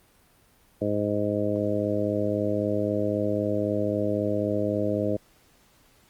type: harmonic tone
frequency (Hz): 103.83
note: G#2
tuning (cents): 0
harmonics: 1 / 2 / 3 / 4 / 5 / 6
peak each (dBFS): -32 / -31 / -29 / -32 / -29 / -30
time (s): 0.81-5.17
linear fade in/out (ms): 10
effects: pink hiss -60 dBFS RMS until 6.09 s + Opus 32 kbps